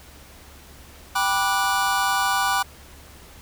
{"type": "chord", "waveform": "square", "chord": "G major seventh", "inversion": "none", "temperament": "just", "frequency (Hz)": [784, 980, 1176, 1470], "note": ["G5", "B5", "D6", "F#6"], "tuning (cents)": [0, -14, 2, -12], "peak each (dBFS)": -26, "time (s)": [1.15, 2.63], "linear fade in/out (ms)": 10, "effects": ["added 70 Hz sine -48 dBFS peak until 3.41 s", "pink hiss -47 dBFS RMS until 3.41 s"]}